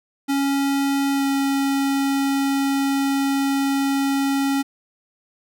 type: tone with pitch glide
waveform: square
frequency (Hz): 277.2 to 275.3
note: C#4 to C#4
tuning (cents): 0 to -12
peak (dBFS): -19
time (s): 0.28-4.63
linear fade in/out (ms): 20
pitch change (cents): -12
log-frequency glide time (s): 1.14-1.24
effects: none